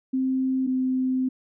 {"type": "tone pair in turn", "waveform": "sine", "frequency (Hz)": [261.6, 258.4], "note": ["C4", "C4"], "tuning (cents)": [0, -21], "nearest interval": "unison", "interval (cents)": 21, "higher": "first", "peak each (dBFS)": -21, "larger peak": "neither", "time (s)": [[0.13, 0.67], [0.67, 1.29]], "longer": "second", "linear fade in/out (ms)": 10, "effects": []}